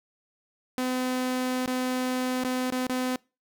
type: tone with dropouts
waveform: sawtooth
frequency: 254.3 Hz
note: C4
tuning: 49 cents flat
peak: -22 dBFS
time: 0.78-3.16 s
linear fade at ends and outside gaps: 0 ms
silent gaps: 1.659-1.676 / 2.437-2.448 / 2.702-2.723 / 2.868-2.896 s
effects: noise-tail reverb RT60 0.3 s tail -25 dB re dry